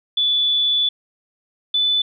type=tone pair in turn; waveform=sine; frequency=3462 / 3494 Hz; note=A7 / A7; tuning=-29 / -13 cents; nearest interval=unison; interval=16 cents; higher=second; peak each=-15 dBFS; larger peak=neither; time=0.17-0.89 / 1.74-2.02 s; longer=first; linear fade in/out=5 ms; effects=none